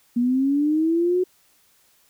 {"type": "linear sweep", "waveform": "sine", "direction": "up", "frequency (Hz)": [236, 370], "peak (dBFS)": -17, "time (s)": [0.16, 1.24], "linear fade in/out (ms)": 10, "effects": ["white hiss -60 dBFS RMS until 2.09 s"]}